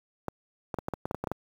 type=clicks; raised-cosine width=1 ms; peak=-17 dBFS; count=11; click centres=0.283 / 0.742 / 0.787 / 0.884 / 0.937 / 1.055 / 1.111 / 1.146 / 1.24 / 1.272 / 1.316 s; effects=high-pass 60 Hz 12 dB/octave + 8-bit